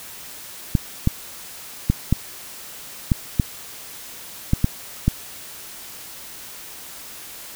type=clicks; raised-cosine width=5 ms; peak=-3 dBFS; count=9; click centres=0.752 / 1.074 / 1.9 / 2.126 / 3.118 / 3.398 / 4.534 / 4.644 / 5.08 s; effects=white hiss -38 dBFS RMS until 7.55 s